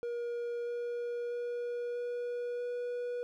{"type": "tone with pitch steps", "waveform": "triangle", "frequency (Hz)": [475.7, 478.5, 481.2, 484, 486.8], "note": ["A#4", "A#4", "B4", "B4", "B4"], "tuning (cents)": [35, 45, -45, -35, -25], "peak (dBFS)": -32, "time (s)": [0.03, 3.23], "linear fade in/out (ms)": 0, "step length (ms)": 640, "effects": []}